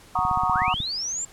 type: chord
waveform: sine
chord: D# minor seventh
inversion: first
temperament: equal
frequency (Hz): 740 / 932.3 / 1108.7 / 1244.5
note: F#5 / A#5 / C#6 / D#6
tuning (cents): 0 / 0 / 0 / 0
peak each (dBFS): -26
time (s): 0.15-0.74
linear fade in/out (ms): 5
type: click train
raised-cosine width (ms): 5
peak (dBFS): -20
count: 11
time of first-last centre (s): 0.19-0.803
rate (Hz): 16.3
type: linear sweep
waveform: sine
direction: up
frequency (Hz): 784 to 7459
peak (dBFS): -26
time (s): 0.49-1.25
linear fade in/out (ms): 5
effects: pink hiss -50 dBFS RMS until 1.32 s + low-pass 12000 Hz 12 dB/octave

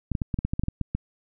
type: clicks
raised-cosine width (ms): 5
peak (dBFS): -13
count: 12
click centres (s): 0.117 / 0.152 / 0.218 / 0.342 / 0.389 / 0.45 / 0.535 / 0.595 / 0.636 / 0.684 / 0.813 / 0.95
effects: none

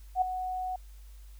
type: tone with ADSR envelope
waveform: sine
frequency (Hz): 740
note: F#5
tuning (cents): 0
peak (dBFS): -20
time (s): 0.15-0.76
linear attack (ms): 67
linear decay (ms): 6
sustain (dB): -11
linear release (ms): 4
effects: added 50 Hz sine -46 dBFS peak until 1.39 s + white hiss -63 dBFS RMS until 1.39 s

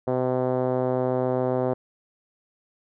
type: tone with low-pass filter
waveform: 5% pulse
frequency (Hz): 127.6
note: C3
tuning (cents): -43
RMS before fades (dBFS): -24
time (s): 0.07-1.74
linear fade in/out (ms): 10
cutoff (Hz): 550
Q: 1.6
effects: none

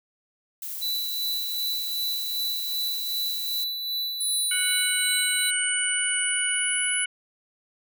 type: noise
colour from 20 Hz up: violet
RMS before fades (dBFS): -34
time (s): 0.62-3.64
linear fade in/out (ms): 2
type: tone with tremolo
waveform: square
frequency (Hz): 3970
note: B7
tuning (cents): +8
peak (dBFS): -26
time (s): 0.81-5.51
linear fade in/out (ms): 20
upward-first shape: sine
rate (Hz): 2.6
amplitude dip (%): 40
type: exponential two-way sweep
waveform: sine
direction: down then up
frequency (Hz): 10030 to 8560 to 10030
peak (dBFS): -25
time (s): 4.2-7.05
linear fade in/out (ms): 10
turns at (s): 5.14
type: harmonic tone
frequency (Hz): 740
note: F#5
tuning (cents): 0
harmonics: 2 / 3 / 4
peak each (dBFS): -30 / -30 / -30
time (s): 4.51-7.06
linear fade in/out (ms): 5
effects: none

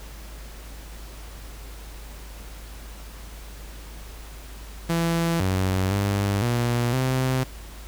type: tone with pitch steps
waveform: sawtooth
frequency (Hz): 167.4 / 94.1 / 100.2 / 119.8 / 129.9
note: E3 / F#2 / G2 / A#2 / C3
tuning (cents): +27 / +30 / +38 / +48 / -12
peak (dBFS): -17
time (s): 4.89-7.44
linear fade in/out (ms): 10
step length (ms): 510
effects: added 52 Hz sine -38 dBFS peak until 7.87 s + pink hiss -45 dBFS RMS until 7.87 s

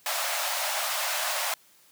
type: high-pass noise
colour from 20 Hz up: pink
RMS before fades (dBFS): -29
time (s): 0.06-1.54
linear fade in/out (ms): 2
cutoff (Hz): 570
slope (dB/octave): 96
effects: white hiss -59 dBFS RMS until 1.91 s + high-pass 80 Hz 12 dB/octave

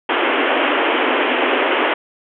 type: band-pass noise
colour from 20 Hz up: pink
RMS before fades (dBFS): -17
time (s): 0.09-1.94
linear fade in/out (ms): 5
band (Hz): 260 to 3200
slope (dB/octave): 96
effects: none

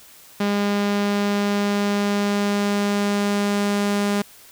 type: tone with low-pass filter sweep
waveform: sawtooth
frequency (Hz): 203.4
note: G#3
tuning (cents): -36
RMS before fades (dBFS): -21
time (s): 0.4-4.22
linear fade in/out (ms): 5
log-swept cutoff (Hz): 5000 to 9900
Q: 0.8
effects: white hiss -47 dBFS RMS until 4.51 s

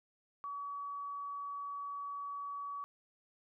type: tone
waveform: sine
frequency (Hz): 1136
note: C#6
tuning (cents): +42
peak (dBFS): -39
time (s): 0.44-2.84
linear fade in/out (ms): 0
effects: none

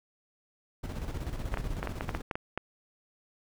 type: noise with tremolo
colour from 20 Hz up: brown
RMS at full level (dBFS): -34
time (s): 0.83-2.22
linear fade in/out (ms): 10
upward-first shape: square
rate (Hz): 16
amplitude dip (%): 50
type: clicks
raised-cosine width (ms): 0.5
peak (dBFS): -17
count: 10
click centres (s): 1.541 / 1.573 / 1.829 / 1.873 / 2.009 / 2.092 / 2.149 / 2.312 / 2.355 / 2.576
effects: none

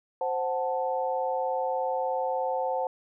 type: chord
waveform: sine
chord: F# diminished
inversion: second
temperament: equal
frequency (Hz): 523.3 / 740 / 880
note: C5 / F#5 / A5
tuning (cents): 0 / 0 / 0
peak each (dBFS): -29 / -31 / -31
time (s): 0.21-2.87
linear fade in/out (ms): 2
effects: none

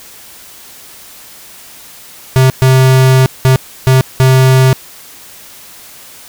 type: tone bursts at uneven times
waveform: square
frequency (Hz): 130.81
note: C3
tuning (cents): 0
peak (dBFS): -5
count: 5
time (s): 2.36-2.5 / 2.62-3.26 / 3.45-3.56 / 3.87-4.01 / 4.2-4.73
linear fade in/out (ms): 0
effects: white hiss -35 dBFS RMS until 6.28 s

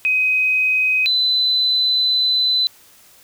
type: tone pair in turn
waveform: sine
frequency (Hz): 2519 / 4016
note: D#7 / B7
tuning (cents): +21 / +28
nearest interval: minor sixth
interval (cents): 807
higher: second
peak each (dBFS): -14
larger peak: neither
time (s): 0.05-1.06 / 1.06-2.67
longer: second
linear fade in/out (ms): 0
effects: white hiss -49 dBFS RMS until 3.23 s

